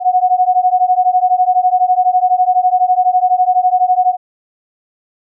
sine beating tone pair, 727 / 739 Hz, F#5 / F#5, -31 / -2 cents, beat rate 12 Hz, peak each -12 dBFS, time 0-4.17 s, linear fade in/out 50 ms, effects none

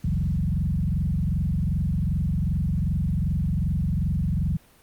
sine tone with frequency modulation, 116.54 Hz, A#2, in tune, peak -21 dBFS, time 0.04-4.57 s, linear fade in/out 5 ms, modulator 22.6 Hz, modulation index 3, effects pink hiss -56 dBFS RMS until 4.82 s + Opus 48 kbps

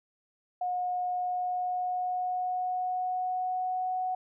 sine tone with pitch glide, 723 to 739.9 Hz, F#5 to F#5, -40 to 0 cents, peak -28 dBFS, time 0.61-4.15 s, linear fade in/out 5 ms, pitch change +40 cents, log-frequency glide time 1.09-3.96 s, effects none

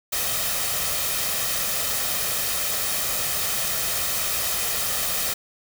white noise with comb filter, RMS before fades -25 dBFS, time 0.12-5.34 s, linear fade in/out 10 ms, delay 1.6 ms, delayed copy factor +0.5, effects none

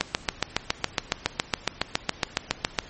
click train, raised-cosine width 0.2 ms, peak -3 dBFS, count 21, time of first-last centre 0.01-2.788 s, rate 7.2 Hz, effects pink hiss -46 dBFS RMS until 2.89 s + MP3 32 kbps

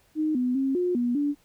sine tone with pitch steps, 309.4 / 249.9 / 268.9 / 358.1 / 242 / 289.2 Hz, D#4 / B3 / C4 / F4 / B3 / D4, -10 / +21 / +47 / +43 / -35 / -27 cents, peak -22 dBFS, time 0.15-1.35 s, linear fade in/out 50 ms, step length 200 ms, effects pink hiss -63 dBFS RMS until 1.44 s

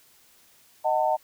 sine chord, D# diminished, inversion none, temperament just, 622.3 / 746.7 / 896 Hz, D#5 / F#5 / A5, 0 / +16 / +31 cents, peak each -25 dBFS, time 0.84-1.17 s, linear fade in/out 20 ms, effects white hiss -58 dBFS RMS until 1.23 s

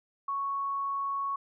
sine tone, 1108.7 Hz, C#6, in tune, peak -29 dBFS, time 0.28-1.36 s, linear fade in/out 5 ms, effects none

